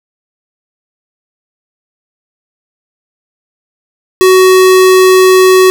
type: tone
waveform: square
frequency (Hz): 373.4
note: F#4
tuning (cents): +16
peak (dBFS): -3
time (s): 4.21-5.7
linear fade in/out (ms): 0
effects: none